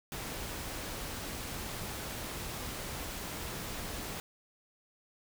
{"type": "noise", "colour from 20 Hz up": "pink", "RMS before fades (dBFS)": -40, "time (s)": [0.12, 4.2], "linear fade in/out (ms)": 0, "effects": []}